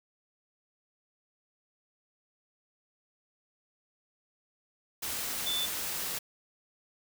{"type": "tone in noise", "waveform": "sine", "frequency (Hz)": 3514, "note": "A7", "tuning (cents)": -3, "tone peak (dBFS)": -30, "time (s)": [5.46, 5.66], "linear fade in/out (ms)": 10, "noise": "white", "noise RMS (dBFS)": -35, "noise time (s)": [5.02, 6.19], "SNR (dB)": 2, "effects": []}